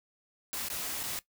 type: noise with dropouts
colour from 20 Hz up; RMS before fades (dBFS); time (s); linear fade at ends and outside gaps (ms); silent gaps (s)
white; -36; 0.53-1.19; 0; 0.685-0.701 / 1.032-1.036
effects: noise-tail reverb RT60 0.1 s tail -17 dB re dry